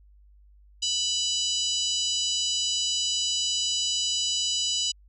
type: harmonic tone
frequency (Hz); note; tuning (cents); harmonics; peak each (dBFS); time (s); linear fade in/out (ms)
987.8; B5; 0; 3 / 4 / 5 / 6 / 7 / 8; -28 / -32 / -31 / -35 / -32 / -37; 0.82-4.92; 10
effects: added 50 Hz sine -52 dBFS peak until 5.08 s